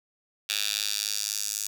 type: tone with high-pass filter sweep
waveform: 10% pulse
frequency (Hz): 103.83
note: G#2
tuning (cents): 0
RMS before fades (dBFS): -30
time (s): 0.49-1.67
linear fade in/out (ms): 5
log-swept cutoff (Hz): 3300 to 6600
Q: 1.8
effects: none